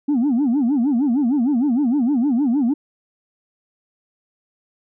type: tone with vibrato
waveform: sine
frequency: 261.6 Hz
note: C4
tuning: in tune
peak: -13 dBFS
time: 0.08-2.74 s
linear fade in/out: 10 ms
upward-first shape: sine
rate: 6.5 Hz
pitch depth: 240 cents each way
effects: tanh soft clip ceiling -13 dBFS